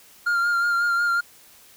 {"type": "tone with vibrato", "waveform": "triangle", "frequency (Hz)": 1400, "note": "F6", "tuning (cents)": 4, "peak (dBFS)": -17, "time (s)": [0.26, 1.21], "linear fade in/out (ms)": 10, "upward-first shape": "sine", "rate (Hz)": 5.5, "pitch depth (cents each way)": 25, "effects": ["white hiss -51 dBFS RMS until 1.76 s"]}